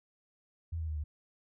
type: tone with pitch steps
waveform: sine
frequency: 83 / 80.08 / 77.26 / 74.54 Hz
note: E2 / E2 / D#2 / D2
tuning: +12 / -50 / -12 / +26 cents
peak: -33 dBFS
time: 0.72-1.04 s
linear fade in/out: 10 ms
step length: 80 ms
effects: none